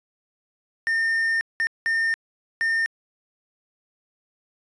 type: tone bursts at uneven times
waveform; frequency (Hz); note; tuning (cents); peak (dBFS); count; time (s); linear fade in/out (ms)
triangle; 1815; A#6; -47; -18; 4; 0.87-1.41 / 1.6-1.67 / 1.86-2.14 / 2.61-2.86; 0
effects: resampled to 22050 Hz